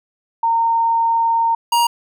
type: tone pair in turn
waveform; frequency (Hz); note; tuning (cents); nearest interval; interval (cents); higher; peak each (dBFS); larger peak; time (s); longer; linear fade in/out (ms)
sine / square; 918 / 943.3; A#5 / A#5; -27 / +20; unison; 47; second; -13; neither; 0.43-1.55 / 1.72-1.87; first; 5
effects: none